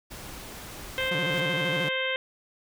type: noise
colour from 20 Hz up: pink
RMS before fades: -41 dBFS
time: 0.1-1.11 s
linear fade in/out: 20 ms
type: harmonic tone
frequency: 523.3 Hz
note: C5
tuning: in tune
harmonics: 1 / 2 / 3 / 4 / 5 / 6 / 7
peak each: -31 / -39 / -33 / -31 / -36 / -33 / -41 dBFS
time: 0.98-2.16 s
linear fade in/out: 0 ms
type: noise with exponential growth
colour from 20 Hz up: pink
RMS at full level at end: -39 dBFS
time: 1.02-1.4 s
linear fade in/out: 2 ms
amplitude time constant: 82 ms
type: tone with vibrato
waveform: sawtooth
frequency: 161.5 Hz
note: E3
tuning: 35 cents flat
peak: -26 dBFS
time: 1.11-1.89 s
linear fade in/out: 5 ms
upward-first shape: square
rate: 13 Hz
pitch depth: 180 cents each way
effects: none